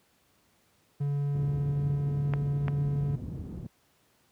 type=tone; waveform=triangle; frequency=142.6 Hz; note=C#3; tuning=49 cents sharp; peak=-24 dBFS; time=1-3.16 s; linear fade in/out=10 ms
type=low-pass noise; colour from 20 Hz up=pink; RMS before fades=-35 dBFS; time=1.34-3.67 s; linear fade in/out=5 ms; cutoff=200 Hz; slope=12 dB/octave
type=clicks; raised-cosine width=0.5 ms; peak=-18 dBFS; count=2; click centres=2.337 / 2.682 s
effects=pink hiss -67 dBFS RMS until 4.31 s + high-pass 80 Hz 12 dB/octave